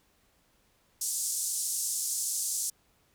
white band-pass noise, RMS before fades -32 dBFS, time 1.01-2.7 s, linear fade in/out 5 ms, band 6000 to 10000 Hz, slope 24 dB/octave, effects pink hiss -68 dBFS RMS until 3.14 s

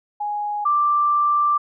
sine tone pair in turn, 830.6 / 1177.4 Hz, G#5 / D6, 0 / +4 cents, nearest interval tritone, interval 604 cents, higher second, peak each -22 / -15 dBFS, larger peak second, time 0.2-0.65 / 0.65-1.58 s, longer second, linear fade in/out 10 ms, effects none

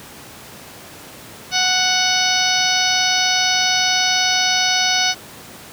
harmonic tone, 740 Hz, F#5, in tune, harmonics 1 / 2 / 3 / 4 / 5 / 6 / 7 / 8, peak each -23 / -23 / -23 / -23 / -23 / -23 / -23 / -23 dBFS, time 1.51-5.15 s, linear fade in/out 50 ms, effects pink hiss -38 dBFS RMS until 5.72 s + high-pass 100 Hz 12 dB/octave

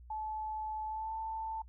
sine tone with pitch glide, 865 to 886.2 Hz, A5 to A5, -30 to +12 cents, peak -36 dBFS, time 0.1-1.62 s, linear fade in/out 5 ms, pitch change +42 cents, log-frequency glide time 0.86-1.13 s, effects noise-tail reverb RT60 0.1 s tail -24 dB re dry + added 60 Hz sine -51 dBFS peak until 1.68 s

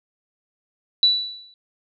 sine tone with exponential decay, 3951 Hz, B7, in tune, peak -10 dBFS, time 1.03-1.54 s, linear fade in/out 1 ms, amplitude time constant 110 ms, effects none

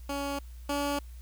15% pulse tone pair in turn, 281.1 / 285.7 Hz, C#4 / D4, +24 / -48 cents, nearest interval unison, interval 28 cents, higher second, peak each -25 / -22 dBFS, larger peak second, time 0.09-0.39 / 0.69-0.99 s, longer neither, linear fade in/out 5 ms, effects added 60 Hz sine -42 dBFS peak until 1.21 s + white hiss -61 dBFS RMS until 1.21 s

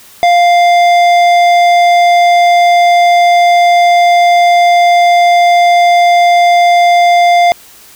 sine tone with tanh clipping, 698.5 Hz, F5, in tune, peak -6 dBFS, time 0.23-7.52 s, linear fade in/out 0 ms, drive 14 dB, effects white hiss -38 dBFS RMS until 7.95 s

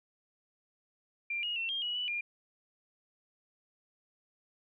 sine tone with pitch steps, 2378 / 2877 / 2704 / 3213 / 2917 / 2962 / 2407 Hz, D7 / F#7 / E7 / G7 / F#7 / F#7 / D7, +21 / -49 / +43 / +42 / -25 / +1 / +42 cents, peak -32 dBFS, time 1.3-2.21 s, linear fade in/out 5 ms, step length 130 ms, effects none

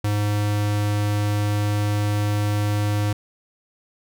square tone, 103.83 Hz, G#2, in tune, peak -20 dBFS, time 0.04-3.13 s, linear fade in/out 5 ms, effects none

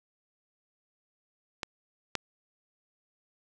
clicks, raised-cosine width 0.2 ms, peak -15 / -11 dBFS, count 2, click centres 1.632 / 2.153 s, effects none

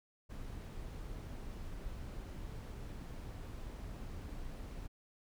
brown noise, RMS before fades -45 dBFS, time 0.29-4.88 s, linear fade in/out 20 ms, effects none

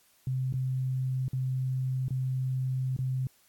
sine tone with dropouts, 130 Hz, C3, 11 cents flat, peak -27 dBFS, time 0.27-3.27 s, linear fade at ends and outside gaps 2 ms, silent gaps 0.526-0.538 / 1.282-1.332 / 2.083-2.106 / 2.965-2.988 s, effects white hiss -64 dBFS RMS until 3.48 s + AAC 64 kbps

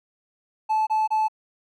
triangle tone bursts, 869 Hz, A5, 22 cents flat, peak -16 dBFS, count 3, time 0.69-1.284 s, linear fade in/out 20 ms, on 180 ms, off 27 ms, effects tanh soft clip ceiling -14 dBFS

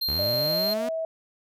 square tone, 4186 Hz, C8, in tune, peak -25 dBFS, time 0.01-0.74 s, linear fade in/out 10 ms
sawtooth linear sweep, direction up, 65.41 to 246.9 Hz, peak -27 dBFS, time 0.08-0.89 s, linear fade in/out 5 ms
sine tone with pitch glide, 601 to 647.9 Hz, D5 to E5, +40 to -30 cents, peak -26 dBFS, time 0.19-1.05 s, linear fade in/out 2 ms, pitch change +130 cents, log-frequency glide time 0.43-0.73 s
effects none

